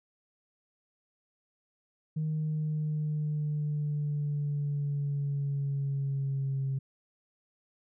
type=linear sweep; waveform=sine; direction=down; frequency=155.9 to 134.8 Hz; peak=-27 dBFS; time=2.16-6.79 s; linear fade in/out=10 ms; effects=tanh soft clip ceiling -25 dBFS